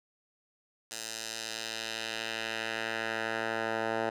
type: tone with band-pass filter sweep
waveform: 10% pulse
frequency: 112.3 Hz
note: A2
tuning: 36 cents sharp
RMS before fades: -35 dBFS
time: 0.91-4.1 s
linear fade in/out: 10 ms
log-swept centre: 7000 to 940 Hz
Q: 1.1
effects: none